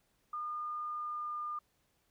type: tone with pitch glide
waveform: sine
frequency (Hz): 1215 to 1207.3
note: D#6 to D6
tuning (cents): -42 to +47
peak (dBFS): -36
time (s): 0.33-1.59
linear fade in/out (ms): 5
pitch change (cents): -11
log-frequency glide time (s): 0.84-1.35
effects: pink hiss -75 dBFS RMS until 2.1 s